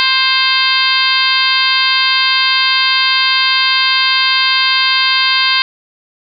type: harmonic tone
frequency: 525 Hz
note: C5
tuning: 6 cents sharp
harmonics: 2 / 3 / 4 / 5 / 6 / 7 / 8 / 9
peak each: -18 / -18 / -18 / -18 / -18 / -18 / -18 / -18 dBFS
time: 0-5.62 s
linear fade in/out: 0 ms
effects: none